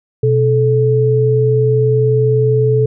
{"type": "tone pair together", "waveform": "sine", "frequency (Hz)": [125.21, 434], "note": ["B2", "A4"], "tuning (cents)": [24, -24], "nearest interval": "octave + minor seventh", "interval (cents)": 2152, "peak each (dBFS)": -12, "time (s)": [0.23, 2.86], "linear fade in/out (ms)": 5, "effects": []}